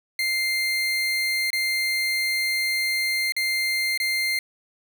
30% pulse tone with dropouts, 2100 Hz, C7, 6 cents sharp, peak -19 dBFS, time 0.19-4.39 s, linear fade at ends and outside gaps 2 ms, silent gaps 1.504-1.53 / 3.322-3.365 / 3.976-4 s, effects none

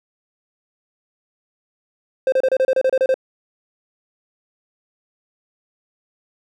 triangle tone bursts, 523.3 Hz, C5, in tune, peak -11 dBFS, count 11, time 2.27-3.142 s, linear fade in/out 2 ms, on 52 ms, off 30 ms, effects none

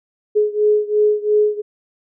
sine beating tone pair, 420.3 / 423.2 Hz, G#4 / G#4, +21 / +33 cents, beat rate 2.9 Hz, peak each -15 / -17 dBFS, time 0.35-1.62 s, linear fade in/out 20 ms, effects none

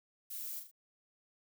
violet noise with echo, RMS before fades -43 dBFS, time 0.3-0.6 s, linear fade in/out 10 ms, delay 38 ms, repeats 3, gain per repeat -6 dB, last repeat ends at 0.714 s, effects none

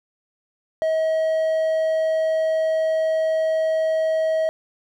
triangle tone, 638 Hz, D#5, 43 cents sharp, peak -16 dBFS, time 0.82-4.49 s, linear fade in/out 0 ms, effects none

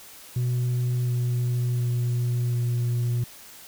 sine tone with pitch steps, 123.47 / 122.48 / 121.49 / 120.51 Hz, B2 / B2 / B2 / B2, 0 / -14 / -28 / -42 cents, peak -19 dBFS, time 0.36-3.24 s, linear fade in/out 5 ms, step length 720 ms, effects tanh soft clip ceiling -21 dBFS + white hiss -46 dBFS RMS until 3.67 s

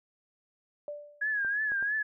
sine tone with exponential decay, 587.3 Hz, D5, in tune, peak -33 dBFS, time 0.88-1.39 s, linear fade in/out 1 ms, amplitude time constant 110 ms
sine tone with vibrato, 1661 Hz, G#6, in tune, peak -27 dBFS, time 1.21-2.03 s, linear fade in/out 10 ms, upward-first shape triangle, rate 3 Hz, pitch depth 100 cents each way
clicks, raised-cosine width 1 ms, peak -32 dBFS, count 3, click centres 1.448 / 1.719 / 1.826 s
effects none

